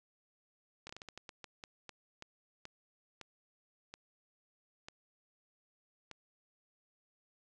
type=slowing click train; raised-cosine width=0.2 ms; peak=-29 dBFS; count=17; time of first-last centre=0.87-6.113 s; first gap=24 ms; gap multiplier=1.3; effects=resampled to 24000 Hz